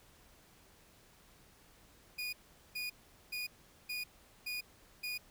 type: tone bursts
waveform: 30% pulse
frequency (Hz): 2459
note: D#7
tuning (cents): -21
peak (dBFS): -35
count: 6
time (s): 2.18-5.18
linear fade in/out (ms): 10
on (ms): 150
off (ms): 420
effects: pink hiss -63 dBFS RMS until 5.3 s